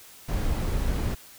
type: noise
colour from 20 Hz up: brown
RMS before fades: -26 dBFS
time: 0.28-1.15 s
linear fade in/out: 10 ms
effects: white hiss -49 dBFS RMS until 1.38 s